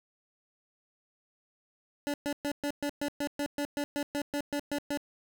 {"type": "tone bursts", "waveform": "25% pulse", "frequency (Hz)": 288.6, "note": "D4", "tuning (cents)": -30, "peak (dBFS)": -26, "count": 16, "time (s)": [2.07, 4.974], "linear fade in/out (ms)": 0, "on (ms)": 69, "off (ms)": 120, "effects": []}